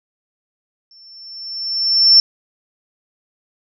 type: tone with exponential growth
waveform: sine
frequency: 5390 Hz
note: E8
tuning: 38 cents sharp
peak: -4 dBFS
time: 0.91-2.2 s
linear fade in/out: 1 ms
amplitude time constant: 280 ms
effects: none